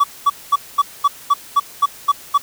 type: tone bursts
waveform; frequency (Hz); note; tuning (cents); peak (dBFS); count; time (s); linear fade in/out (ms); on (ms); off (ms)
triangle; 1141; C#6; +50; -7; 10; 0-2.38; 10; 40; 220
effects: white hiss -39 dBFS RMS until 2.42 s